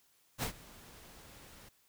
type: noise with ADSR envelope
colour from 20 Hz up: pink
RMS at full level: -34 dBFS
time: 0.38-1.69 s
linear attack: 49 ms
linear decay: 92 ms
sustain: -21 dB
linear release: 6 ms
effects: white hiss -70 dBFS RMS until 1.88 s